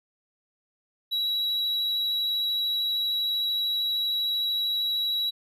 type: tone with vibrato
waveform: triangle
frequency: 3894 Hz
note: B7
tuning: 25 cents flat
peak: -23 dBFS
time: 1.11-5.31 s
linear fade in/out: 20 ms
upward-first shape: sine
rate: 13 Hz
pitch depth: 10 cents each way
effects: none